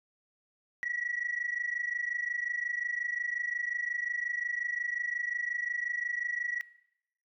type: tone pair together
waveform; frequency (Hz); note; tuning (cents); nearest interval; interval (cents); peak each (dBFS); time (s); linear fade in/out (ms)
sine; 1917 / 1942.6; A#6 / B6; +48 / -29; unison; 23; -33 / -34; 0.83-6.61; 0
effects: noise-tail reverb RT60 0.8 s tail -21 dB re dry + tanh soft clip ceiling -24 dBFS